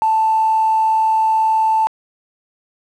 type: tone with quantisation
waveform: sine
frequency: 881 Hz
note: A5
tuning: 2 cents sharp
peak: -12 dBFS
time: 0.02-1.87 s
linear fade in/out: 0 ms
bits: 5
effects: low-pass 6000 Hz 12 dB/octave